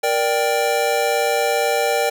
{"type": "chord", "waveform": "square", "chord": "G minor", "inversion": "first", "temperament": "just", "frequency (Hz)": [470.4, 588, 784], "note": ["Bb4", "D5", "G5"], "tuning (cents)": [16, 2, 0], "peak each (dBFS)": -22, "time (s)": [0.03, 2.1], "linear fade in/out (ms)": 10, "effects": []}